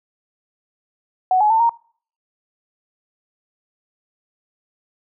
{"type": "tone with pitch steps", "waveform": "sine", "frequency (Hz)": [743, 845, 895, 931], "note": ["F#5", "G#5", "A5", "A#5"], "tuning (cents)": [7, 30, 29, -2], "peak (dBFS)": -12, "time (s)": [1.31, 1.694], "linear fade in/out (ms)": 2, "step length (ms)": 96, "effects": ["noise-tail reverb RT60 0.5 s tail -24 dB re dry"]}